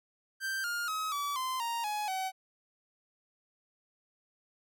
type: tone with pitch steps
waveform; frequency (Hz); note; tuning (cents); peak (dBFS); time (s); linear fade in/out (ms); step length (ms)
45% pulse; 1568 / 1413.2 / 1273.6 / 1147.8 / 1034.5 / 932.3 / 840.3 / 757.3; G6 / F6 / D#6 / D6 / C6 / A#5 / G#5 / F#5; 0 / +20 / +40 / -40 / -20 / 0 / +20 / +40; -32; 0.4-2.32; 50; 240
effects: none